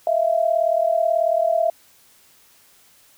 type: tone pair together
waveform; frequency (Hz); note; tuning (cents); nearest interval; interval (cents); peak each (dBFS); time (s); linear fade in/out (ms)
sine; 643.7 / 682; E5 / F5; -41 / -41; minor second; 100; -19; 0.07-1.7; 2
effects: white hiss -54 dBFS RMS until 3.17 s